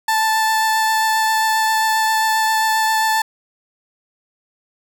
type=tone with vibrato; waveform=30% pulse; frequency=880 Hz; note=A5; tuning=in tune; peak=-12 dBFS; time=0.08-3.22 s; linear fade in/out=5 ms; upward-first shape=triangle; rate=7.5 Hz; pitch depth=12 cents each way; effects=none